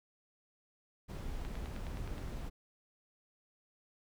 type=noise; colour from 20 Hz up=brown; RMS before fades=-41 dBFS; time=1.08-2.5 s; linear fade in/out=20 ms
type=click train; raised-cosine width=0.3 ms; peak=-33 dBFS; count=8; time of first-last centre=1.45-2.181 s; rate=9.58 Hz
effects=none